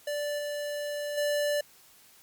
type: tone with level steps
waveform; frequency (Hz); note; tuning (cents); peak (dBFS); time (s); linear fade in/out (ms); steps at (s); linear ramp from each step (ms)
square; 585; D5; -7; -30 / -32 / -26; 0.07-1.61; 5; 0.38 / 1.17; 10
effects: white hiss -57 dBFS RMS until 2.22 s + MP3 96 kbps